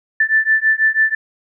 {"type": "beating tone pair", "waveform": "sine", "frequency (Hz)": [1760, 1766.1], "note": ["A6", "A6"], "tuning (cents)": [0, 6], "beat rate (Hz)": 6.1, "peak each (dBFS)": -15, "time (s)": [0.2, 1.15], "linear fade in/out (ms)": 5, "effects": []}